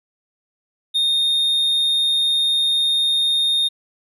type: tone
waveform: triangle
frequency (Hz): 3678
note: A#7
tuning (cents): -24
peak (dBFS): -14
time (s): 0.94-3.69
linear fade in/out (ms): 20
effects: resampled to 32000 Hz